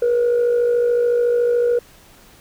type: tone with amplitude modulation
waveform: sine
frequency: 480 Hz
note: B4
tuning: 49 cents flat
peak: -10 dBFS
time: 0.02-1.79 s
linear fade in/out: 5 ms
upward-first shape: sine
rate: 53.8 Hz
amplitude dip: 50%
effects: tanh soft clip ceiling -11 dBFS + pink hiss -48 dBFS RMS until 2.4 s